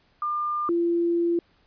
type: tone pair in turn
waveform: sine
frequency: 1200 / 341.6 Hz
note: D6 / F4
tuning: +37 / -38 cents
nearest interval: octave + minor seventh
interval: 2175 cents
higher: first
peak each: -24 / -20 dBFS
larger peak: second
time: 0.22-0.69 / 0.69-1.39 s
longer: second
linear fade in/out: 2 ms
effects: pink hiss -63 dBFS RMS until 1.66 s + resampled to 11025 Hz